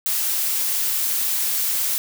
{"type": "noise", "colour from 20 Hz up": "blue", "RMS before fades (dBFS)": -22, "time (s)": [0.06, 1.98], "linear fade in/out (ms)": 0, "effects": []}